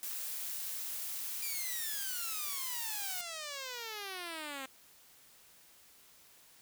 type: noise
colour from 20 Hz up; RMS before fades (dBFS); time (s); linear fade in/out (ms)
blue; -40; 0.03-3.21; 0
type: exponential sweep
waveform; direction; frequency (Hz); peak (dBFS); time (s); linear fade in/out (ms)
5% pulse; down; 2410 to 261.6; -29; 1.42-4.66; 5
effects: white hiss -61 dBFS RMS until 6.61 s